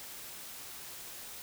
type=silence; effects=white hiss -46 dBFS RMS until 1.42 s